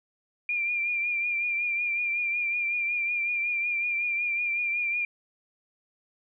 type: tone with vibrato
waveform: sine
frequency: 2395 Hz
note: D7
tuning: 33 cents sharp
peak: -25 dBFS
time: 0.49-5.05 s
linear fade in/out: 2 ms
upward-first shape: triangle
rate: 5.4 Hz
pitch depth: 46 cents each way
effects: none